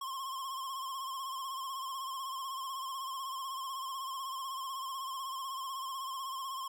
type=tone with vibrato; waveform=square; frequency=1068 Hz; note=C6; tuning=35 cents sharp; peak=-38 dBFS; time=0.01-6.68 s; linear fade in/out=5 ms; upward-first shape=sine; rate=16 Hz; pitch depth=60 cents each way; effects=none